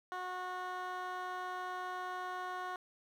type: tone with band-pass filter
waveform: 15% pulse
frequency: 365.5 Hz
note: F#4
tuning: 21 cents flat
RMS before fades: -41 dBFS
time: 0.12-2.76 s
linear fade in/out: 0 ms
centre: 1100 Hz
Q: 1
effects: 11-bit